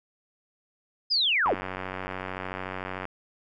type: linear sweep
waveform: sine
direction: down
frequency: 5130 to 147.5 Hz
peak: -21 dBFS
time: 1.1-1.55 s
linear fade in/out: 20 ms
type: click train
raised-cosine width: 0.5 ms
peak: -18 dBFS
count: 150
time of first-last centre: 1.46-3.054 s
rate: 93.5 Hz
effects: none